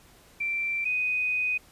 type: tone pair in turn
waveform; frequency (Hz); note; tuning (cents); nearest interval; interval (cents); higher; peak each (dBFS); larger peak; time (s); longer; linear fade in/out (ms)
sine; 2349 / 2495; D7 / D#7; 0 / +4; minor second; 104; second; -26 / -24; second; 0.4-0.85 / 0.85-1.58; second; 10
effects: pink hiss -56 dBFS RMS until 1.71 s + resampled to 32000 Hz